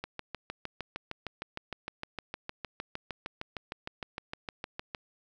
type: click train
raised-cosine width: 0.3 ms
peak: -20 dBFS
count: 33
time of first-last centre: 0.04-4.948 s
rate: 6.52 Hz
effects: none